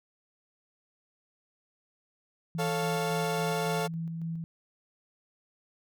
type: tone with tremolo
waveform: sine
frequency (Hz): 164.81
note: E3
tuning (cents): 0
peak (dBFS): -31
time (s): 2.55-4.44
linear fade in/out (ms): 0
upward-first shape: square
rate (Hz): 3.6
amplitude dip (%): 25
type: chord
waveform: 30% pulse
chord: A augmented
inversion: none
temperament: equal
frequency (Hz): 440 / 554.4 / 698.5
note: A4 / C#5 / E#5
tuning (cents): 0 / 0 / 0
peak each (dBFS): -29 / -34 / -31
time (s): 2.58-3.88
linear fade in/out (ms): 20
effects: none